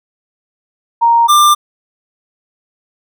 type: tone pair in turn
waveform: sine / square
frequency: 932.3 / 1189.6 Hz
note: A#5 / D6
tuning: 0 / +22 cents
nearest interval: major third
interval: 422 cents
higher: second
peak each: -6 dBFS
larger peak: neither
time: 1.01-1.28 / 1.28-1.55 s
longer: neither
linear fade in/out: 20 ms
effects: none